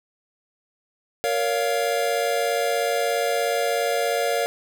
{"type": "chord", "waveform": "square", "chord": "Bb minor", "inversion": "none", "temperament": "equal with one note detuned", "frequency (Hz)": [466.2, 563.1, 698.5], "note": ["Bb4", "Db5", "F5"], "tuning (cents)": [0, 27, 0], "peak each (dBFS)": -26, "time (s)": [1.24, 4.46], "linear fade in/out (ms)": 0, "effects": []}